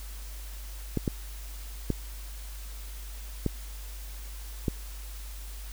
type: clicks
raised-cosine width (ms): 3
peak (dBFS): -13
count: 5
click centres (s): 0.973 / 1.078 / 1.903 / 3.463 / 4.682
effects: added 50 Hz sine -38 dBFS peak until 5.72 s + white hiss -48 dBFS RMS until 5.72 s